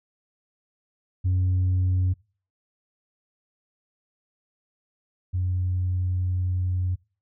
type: tone pair in turn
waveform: sine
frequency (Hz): 92 / 91.1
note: F#2 / F#2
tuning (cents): -9 / -26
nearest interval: unison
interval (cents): 17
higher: first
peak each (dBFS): -17 / -21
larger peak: first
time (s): 1.24-2.14 / 5.33-6.96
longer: second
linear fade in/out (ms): 20
effects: noise-tail reverb RT60 0.4 s tail -25 dB re dry + tanh soft clip ceiling -18 dBFS